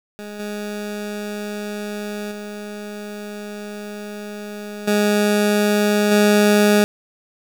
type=tone with level steps; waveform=20% pulse; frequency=207.7 Hz; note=G#3; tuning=in tune; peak=-26 / -21 / -25 / -10 / -7 dBFS; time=0.19-6.84 s; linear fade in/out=0 ms; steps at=0.39 / 2.31 / 4.87 / 6.11 s; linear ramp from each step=10 ms; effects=8-bit